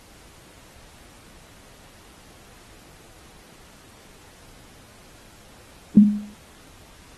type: tone with exponential decay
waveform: sine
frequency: 207.7 Hz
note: G#3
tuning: in tune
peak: -5 dBFS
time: 5.97-6.34 s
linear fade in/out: 2 ms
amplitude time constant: 80 ms
effects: pink hiss -50 dBFS RMS until 7.17 s + AAC 32 kbps